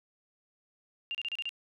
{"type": "tone bursts", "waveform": "sine", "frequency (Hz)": 2794, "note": "F7", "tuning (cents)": 0, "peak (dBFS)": -32, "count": 6, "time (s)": [1.11, 1.492], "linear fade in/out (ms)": 0, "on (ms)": 37, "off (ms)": 32, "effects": []}